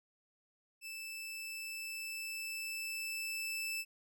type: tone with level ramp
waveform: sawtooth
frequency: 2637 Hz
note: E7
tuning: in tune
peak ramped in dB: -40 to -33 dBFS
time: 0.81-3.85 s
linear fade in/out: 50 ms
effects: none